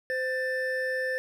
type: tone pair together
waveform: triangle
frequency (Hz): 516 / 1775.2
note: C5 / A6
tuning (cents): -24 / +15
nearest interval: octave + major sixth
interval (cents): 2139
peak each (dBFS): -28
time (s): 0.1-1.18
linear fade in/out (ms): 0
effects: none